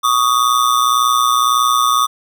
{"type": "ring-modulated tone", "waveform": "square", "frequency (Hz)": 1184, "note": "D6", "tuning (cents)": 14, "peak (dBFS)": -9, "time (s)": [0.03, 2.07], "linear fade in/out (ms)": 20, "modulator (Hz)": 60.9, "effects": []}